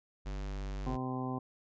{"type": "tone", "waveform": "square", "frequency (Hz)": 49, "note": "G1", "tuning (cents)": 0, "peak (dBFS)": -37, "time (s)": [0.25, 0.97], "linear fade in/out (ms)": 20}
{"type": "harmonic tone", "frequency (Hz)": 128.7, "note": "C3", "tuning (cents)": -28, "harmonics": [1, 2, 3, 4, 5, 6, 7, 8], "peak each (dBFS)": [-39, -37, -44, -48, -50, -43, -51, -44], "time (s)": [0.86, 1.39], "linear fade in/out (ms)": 10}
{"effects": ["resampled to 16000 Hz"]}